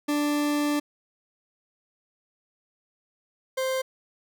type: tone pair in turn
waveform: 40% pulse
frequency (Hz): 293.7 / 523.3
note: D4 / C5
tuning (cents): 0 / 0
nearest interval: minor seventh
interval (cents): 1000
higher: second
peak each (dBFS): -22 / -24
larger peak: first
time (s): 0.08-0.8 / 3.57-3.82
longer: first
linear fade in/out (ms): 10
effects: none